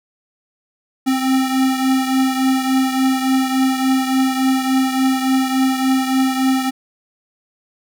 square beating tone pair, 262.2 / 265.7 Hz, C4 / C4, +4 / +27 cents, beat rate 3.5 Hz, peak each -16 / -22 dBFS, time 1.06-6.71 s, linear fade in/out 20 ms, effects none

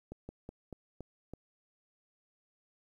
slowing click train, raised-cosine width 2 ms, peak -30 dBFS, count 6, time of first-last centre 0.12-1.336 s, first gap 170 ms, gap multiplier 1.18, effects 11-bit

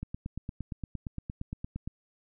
click train, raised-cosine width 5 ms, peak -23 dBFS, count 17, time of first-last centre 0.03-1.875 s, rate 8.67 Hz, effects none

